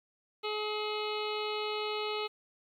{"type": "harmonic tone", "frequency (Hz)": 424.4, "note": "G#4", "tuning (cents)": 38, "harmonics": [1, 2, 3, 5, 6, 7, 8, 9, 10], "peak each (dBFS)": [-35, -41, -40, -45, -43, -43, -49, -45, -45], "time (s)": [0.43, 2.28], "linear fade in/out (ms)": 20, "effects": ["11-bit"]}